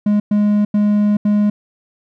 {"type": "tone bursts at uneven times", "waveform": "triangle", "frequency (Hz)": 207.7, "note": "G#3", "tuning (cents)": 0, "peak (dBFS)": -9, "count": 4, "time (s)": [[0.06, 0.2], [0.31, 0.65], [0.74, 1.17], [1.25, 1.5]], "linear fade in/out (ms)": 5, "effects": []}